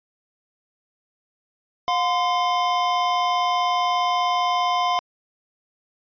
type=tone pair together; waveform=square; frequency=714 / 1030.8 Hz; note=F5 / C6; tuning=+38 / -26 cents; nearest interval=tritone; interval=636 cents; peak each=-23 / -22 dBFS; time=1.88-4.99 s; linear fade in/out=0 ms; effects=resampled to 11025 Hz